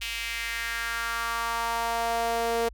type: tone with high-pass filter sweep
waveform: sawtooth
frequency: 231.7 Hz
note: A#3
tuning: 10 cents flat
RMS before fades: -29 dBFS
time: 0.01-2.69 s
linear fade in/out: 10 ms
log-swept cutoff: 2700 to 490 Hz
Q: 2.8
effects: added 50 Hz sine -44 dBFS peak until 2.73 s